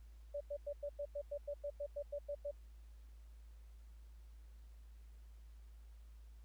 sine tone bursts, 577 Hz, D5, 31 cents flat, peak -39 dBFS, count 14, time 0.34-2.513 s, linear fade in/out 10 ms, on 67 ms, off 95 ms, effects added 55 Hz sine -54 dBFS peak until 6.44 s + pink hiss -75 dBFS RMS until 6.44 s

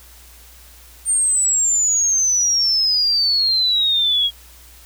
sine exponential sweep, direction down, 8870 to 3276 Hz, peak -14 dBFS, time 1.05-4.31 s, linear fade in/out 50 ms, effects added 60 Hz sine -45 dBFS peak until 4.85 s + white hiss -46 dBFS RMS until 4.85 s

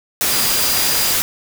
sine tone in noise, 4856 Hz, D#8, 43 cents flat, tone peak -23 dBFS, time 0.31-1.13 s, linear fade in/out 0 ms, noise white, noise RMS -17 dBFS, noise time 0.21-1.22 s, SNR -9 dB, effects none

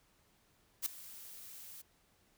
blue noise with ADSR envelope, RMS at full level -32 dBFS, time 0.82-1.82 s, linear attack 40 ms, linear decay 4 ms, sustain -19 dB, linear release 10 ms, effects pink hiss -71 dBFS RMS until 2.37 s

